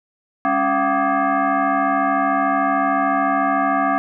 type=tone with frequency modulation; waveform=sine; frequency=203.7 Hz; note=G#3; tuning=33 cents flat; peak=-15 dBFS; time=0.45-3.98 s; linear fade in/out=0 ms; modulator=481 Hz; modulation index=2.7; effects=none

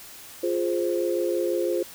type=chord; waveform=sine; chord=F minor; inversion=none; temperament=equal; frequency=349.2 / 415.3 / 523.3 Hz; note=F4 / Ab4 / C5; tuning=0 / 0 / 0 cents; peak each=-25 / -29 / -27 dBFS; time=0.43-1.83 s; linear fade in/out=5 ms; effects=white hiss -44 dBFS RMS until 1.94 s

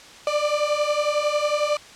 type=beating tone pair; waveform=35% pulse; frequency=587.3 / 598.3 Hz; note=D5 / D5; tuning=0 / +32 cents; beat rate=11 Hz; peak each=-22 / -21 dBFS; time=0.27-1.77 s; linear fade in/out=2 ms; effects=white hiss -44 dBFS RMS until 1.95 s + low-pass 6000 Hz 12 dB/octave

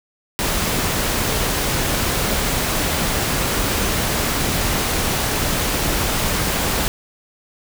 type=noise; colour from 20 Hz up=pink; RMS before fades=-20 dBFS; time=0.39-6.88 s; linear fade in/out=0 ms; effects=none

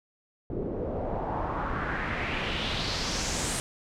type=noise with low-pass filter sweep; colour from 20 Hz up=pink; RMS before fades=-31 dBFS; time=0.5-3.6 s; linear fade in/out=0 ms; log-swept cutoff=370 to 9100 Hz; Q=2.7; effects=none

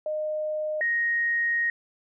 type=tone pair in turn; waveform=sine; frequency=614 / 1871.5 Hz; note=D#5 / A#6; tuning=-23 / +6 cents; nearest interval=octave + perfect fifth; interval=1929 cents; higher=second; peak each=-26 / -22 dBFS; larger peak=second; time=0.06-0.81 / 0.81-1.7 s; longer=second; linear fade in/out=2 ms; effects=none

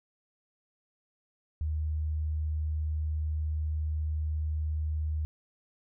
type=tone; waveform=sine; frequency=77.1 Hz; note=D#2; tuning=15 cents flat; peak=-28 dBFS; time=1.61-5.25 s; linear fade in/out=0 ms; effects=none

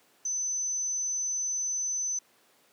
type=tone; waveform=sine; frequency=6070 Hz; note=F#8; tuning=43 cents sharp; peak=-28 dBFS; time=0.25-2.19 s; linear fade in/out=5 ms; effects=pink hiss -63 dBFS RMS until 2.72 s + high-pass 300 Hz 12 dB/octave

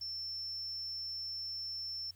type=tone; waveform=sine; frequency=5370 Hz; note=E8; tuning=31 cents sharp; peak=-38 dBFS; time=0.01-2.11 s; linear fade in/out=5 ms; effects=added 89 Hz sine -61 dBFS peak until 2.15 s + white hiss -69 dBFS RMS until 2.15 s

